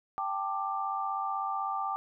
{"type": "chord", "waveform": "sine", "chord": "G suspended second", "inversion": "none", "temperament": "equal with one note detuned", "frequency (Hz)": [784, 880, 1182.8], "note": ["G5", "A5", "D6"], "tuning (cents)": [0, 0, 12], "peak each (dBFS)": [-34, -37, -33], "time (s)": [0.18, 1.96], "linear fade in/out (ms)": 0, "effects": []}